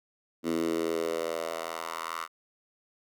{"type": "tone with high-pass filter sweep", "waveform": "10% pulse", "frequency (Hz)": 82.41, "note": "E2", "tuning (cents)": 0, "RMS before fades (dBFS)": -32, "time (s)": [0.43, 2.28], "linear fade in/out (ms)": 50, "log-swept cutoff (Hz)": [270, 1200], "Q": 3, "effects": []}